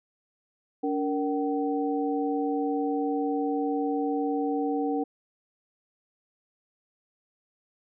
sine tone cluster, 286.6 / 464.6 / 764 Hz, D4 / A#4 / G5, -42 / -6 / -45 cents, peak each -27 / -30 / -32 dBFS, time 0.83-5.04 s, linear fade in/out 10 ms, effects none

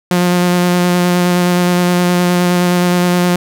sawtooth tone with vibrato, 177.6 Hz, F3, 29 cents sharp, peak -6 dBFS, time 0.11-3.36 s, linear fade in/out 2 ms, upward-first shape square, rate 9.6 Hz, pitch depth 10 cents each way, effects none

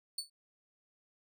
30% pulse tone with exponential decay, 4463 Hz, C#8, 11 cents sharp, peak -29 dBFS, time 0.18-0.3 s, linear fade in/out 5 ms, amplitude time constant 26 ms, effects none

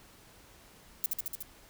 violet noise with echo, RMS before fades -29 dBFS, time 1.04-1.06 s, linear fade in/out 0 ms, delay 73 ms, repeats 5, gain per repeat -2 dB, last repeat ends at 1.425 s, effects pink hiss -57 dBFS RMS until 1.69 s

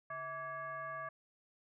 sine tone with frequency modulation, 1156 Hz, D6, 28 cents flat, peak -40 dBFS, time 0.1-1.09 s, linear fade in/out 5 ms, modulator 508 Hz, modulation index 1.1, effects none

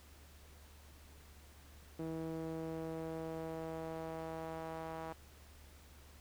sawtooth tone with band-pass filter sweep, 161.7 Hz, E3, 33 cents flat, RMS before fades -43 dBFS, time 1.99-5.13 s, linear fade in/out 5 ms, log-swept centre 370 to 840 Hz, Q 1.5, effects added 73 Hz sine -58 dBFS peak until 6.2 s + pink hiss -62 dBFS RMS until 6.2 s

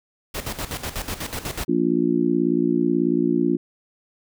pink noise with tremolo, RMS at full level -28 dBFS, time 0.34-1.65 s, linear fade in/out 10 ms, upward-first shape square, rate 8.1 Hz, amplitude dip 70%
harmonic tone, 58.27 Hz, A#1, in tune, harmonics 3 / 4 / 5 / 6, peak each -26 / -24 / -21 / -22 dBFS, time 1.68-3.57 s, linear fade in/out 10 ms
effects none

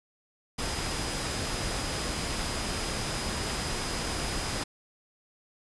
sine tone in noise, 4978 Hz, D#8, in tune, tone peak -41 dBFS, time 0.58-4.64 s, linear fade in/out 10 ms, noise pink, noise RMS -32 dBFS, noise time 0.58-4.64 s, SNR -12 dB, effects resampled to 24000 Hz

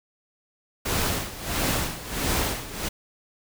pink noise with tremolo, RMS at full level -24 dBFS, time 0.85-2.89 s, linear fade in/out 10 ms, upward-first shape sine, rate 1.5 Hz, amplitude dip 80%, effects none

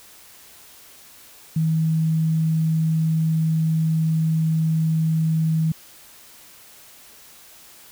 sine tone, 160 Hz, D#3, 49 cents sharp, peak -17 dBFS, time 1.56-5.72 s, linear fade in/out 5 ms, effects white hiss -47 dBFS RMS until 7.91 s

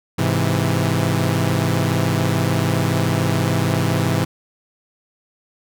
sawtooth chord, Ab augmented, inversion none, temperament equal, 103.83 / 130.81 / 164.81 Hz, Ab2 / C3 / E3, 0 / 0 / 0 cents, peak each -17 dBFS, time 0.18-4.25 s, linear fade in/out 10 ms, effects none

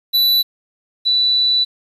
square / sine tone pair in turn, 3966 / 3966 Hz, B7 / B7, +7 / +7 cents, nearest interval unison, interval 0 cents, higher neither, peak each -12 dBFS, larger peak neither, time 0.13-0.43 / 1.05-1.65 s, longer second, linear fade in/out 20 ms, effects resampled to 32000 Hz + 8-bit

